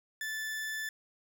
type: tone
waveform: 40% pulse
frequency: 1751 Hz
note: A6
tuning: 9 cents flat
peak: -34 dBFS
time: 0.21-0.89 s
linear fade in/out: 2 ms
effects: none